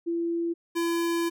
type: tone pair in turn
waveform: sine / square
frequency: 337.9 / 337.9 Hz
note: E4 / E4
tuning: +43 / +43 cents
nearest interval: unison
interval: 0 cents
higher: neither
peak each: -25 dBFS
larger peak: neither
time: 0.06-0.54 / 0.75-1.3 s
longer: second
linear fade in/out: 20 ms
effects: none